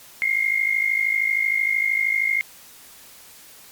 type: tone pair together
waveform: sine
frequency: 2104 / 2157 Hz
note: C7 / C#7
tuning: +9 / -48 cents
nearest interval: unison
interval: 43 cents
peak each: -21 dBFS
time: 0.22-2.41 s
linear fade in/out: 0 ms
effects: white hiss -46 dBFS RMS until 3.71 s + MP3 96 kbps